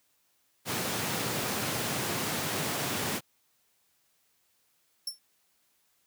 pink high-pass noise, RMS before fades -32 dBFS, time 0.65-3.21 s, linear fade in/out 50 ms, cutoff 110 Hz, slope 24 dB/octave
sawtooth tone with exponential decay, 5410 Hz, E8, 44 cents sharp, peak -26 dBFS, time 5.07-5.19 s, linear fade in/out 5 ms, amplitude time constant 26 ms
effects white hiss -71 dBFS RMS until 6.06 s + high-pass 60 Hz 12 dB/octave

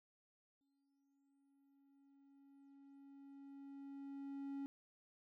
triangle tone with exponential growth, 277.2 Hz, C#4, in tune, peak -40 dBFS, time 0.61-4.66 s, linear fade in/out 0 ms, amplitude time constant 880 ms, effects none

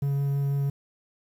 triangle tone with vibrato, 140.1 Hz, C#3, 19 cents sharp, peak -21 dBFS, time 0.02-0.7 s, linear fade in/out 5 ms, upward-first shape sine, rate 6.1 Hz, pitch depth 8 cents each way, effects 9-bit

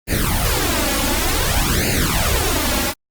pink noise with flanger, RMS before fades -18 dBFS, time 0.07-2.94 s, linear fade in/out 50 ms, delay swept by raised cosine 0.43 to 3.63 ms, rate 0.55 Hz, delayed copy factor +0.9, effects Opus 32 kbps

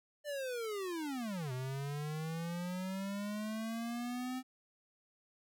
square linear two-way sweep, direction down then up, 599 to 125.7 to 259.3 Hz, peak -38 dBFS, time 0.24-4.43 s, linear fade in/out 50 ms, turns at 1.52 s, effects none

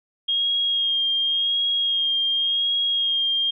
sine tone with vibrato, 3247 Hz, G#7, 40 cents flat, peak -19 dBFS, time 0.28-3.51 s, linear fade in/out 10 ms, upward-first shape sine, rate 0.9 Hz, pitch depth 23 cents each way, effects none

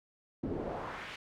brown noise with band-pass filter sweep, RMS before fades -39 dBFS, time 0.43-1.16 s, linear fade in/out 5 ms, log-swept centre 260 to 2900 Hz, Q 1.5, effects none

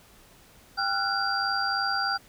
sine tone cluster, 793 / 1372 / 1475 / 4740 Hz, G5 / F6 / F#6 / D8, +20 / -31 / -6 / +15 cents, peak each -30 dBFS, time 0.77-2.18 s, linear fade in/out 20 ms, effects pink hiss -55 dBFS RMS until 2.28 s

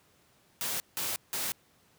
white noise bursts, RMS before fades -33 dBFS, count 3, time 0.61-1.52 s, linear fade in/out 0 ms, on 190 ms, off 170 ms, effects pink hiss -65 dBFS RMS until 1.98 s + high-pass 80 Hz 12 dB/octave

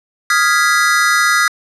square chord, F half-diminished seventh, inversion third, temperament equal, 1244.5 / 1396.9 / 1661.2 / 1975.5 Hz, Eb6 / F6 / Ab6 / Cb7, 0 / 0 / 0 / 0 cents, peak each -17 dBFS, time 0.3-1.48 s, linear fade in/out 2 ms, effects low-pass 11000 Hz 12 dB/octave

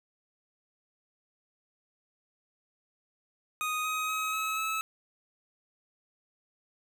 25% pulse tone with pitch steps, 1244.5 / 1258.2 / 1272.1 / 1286.2 / 1300.3 Hz, D#6 / D#6 / D#6 / E6 / E6, 0 / +19 / +38 / -43 / -24 cents, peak -26 dBFS, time 3.61-4.81 s, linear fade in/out 0 ms, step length 240 ms, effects none

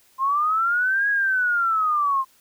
sine linear two-way sweep, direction up then down, 1046.5 to 1661.2 to 1046.5 Hz, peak -18 dBFS, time 0.18-2.25 s, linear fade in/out 50 ms, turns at 1.09 s, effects white hiss -58 dBFS RMS until 2.4 s

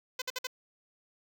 5% pulse tone bursts, 509 Hz, C5, 48 cents flat, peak -21 dBFS, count 4, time 0.19-0.471 s, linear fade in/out 5 ms, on 29 ms, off 55 ms, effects none

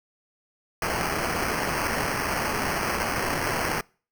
white noise with sample-and-hold, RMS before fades -27 dBFS, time 0.82-3.81 s, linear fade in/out 2 ms, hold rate 3675 Hz, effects noise-tail reverb RT60 0.4 s tail -26 dB re dry

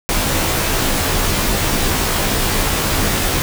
pink noise with comb filter, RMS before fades -17 dBFS, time 0.09-3.42 s, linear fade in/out 0 ms, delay 17 ms, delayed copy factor -0.9, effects none

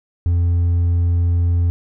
sine tone with hard clipping, 86.4 Hz, F2, 18 cents flat, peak -14 dBFS, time 0.26-1.7 s, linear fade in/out 0 ms, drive 2 dB, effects none

